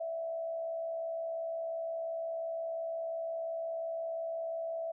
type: tone with frequency modulation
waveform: sine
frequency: 659.3 Hz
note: E5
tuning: in tune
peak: -34 dBFS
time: 0-4.92 s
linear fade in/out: 10 ms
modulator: 65.7 Hz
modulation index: 0.34
effects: none